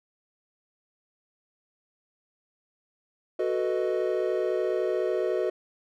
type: chord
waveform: triangle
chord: B dominant seventh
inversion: second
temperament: equal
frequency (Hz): 370 / 440 / 493.9 / 622.3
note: F#4 / A4 / B4 / D#5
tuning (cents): 0 / 0 / 0 / 0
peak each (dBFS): -26 / -29 / -29 / -29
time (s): 3.39-5.5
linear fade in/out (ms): 5
effects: none